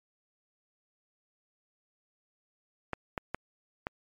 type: clicks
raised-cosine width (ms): 0.5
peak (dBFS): -17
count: 4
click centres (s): 2.933 / 3.178 / 3.346 / 3.869
effects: MP3 64 kbps